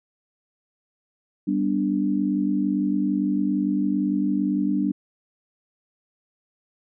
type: chord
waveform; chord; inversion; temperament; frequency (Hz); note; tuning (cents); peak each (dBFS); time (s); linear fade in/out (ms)
sine; G major; none; equal; 196 / 246.9 / 293.7; G3 / B3 / D4; 0 / 0 / 0; -24 / -27 / -23; 1.47-4.92; 10
effects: none